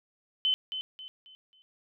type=tone with echo; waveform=sine; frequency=3049 Hz; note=G7; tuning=49 cents flat; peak=-23 dBFS; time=0.45-0.54 s; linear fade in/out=0 ms; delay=270 ms; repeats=4; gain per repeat=-9 dB; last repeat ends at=1.62 s; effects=none